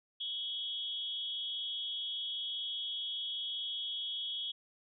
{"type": "tone with amplitude modulation", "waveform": "sine", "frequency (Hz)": 3322, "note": "G#7", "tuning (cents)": 0, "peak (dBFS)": -32, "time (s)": [0.2, 4.52], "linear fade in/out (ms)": 10, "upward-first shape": "sine", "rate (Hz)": 299, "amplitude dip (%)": 80, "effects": []}